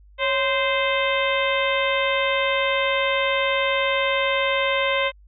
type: harmonic tone with a mistuned harmonic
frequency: 520 Hz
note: C5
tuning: 11 cents flat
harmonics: 1 / 2 / 3 / 4 / 5 / 6 / 7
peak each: -23 / -26 / -30 / -25 / -29 / -30 / -32 dBFS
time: 0.18-5.12 s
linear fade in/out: 50 ms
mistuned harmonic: 1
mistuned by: +100 cents
effects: added 50 Hz sine -47 dBFS peak until 5.27 s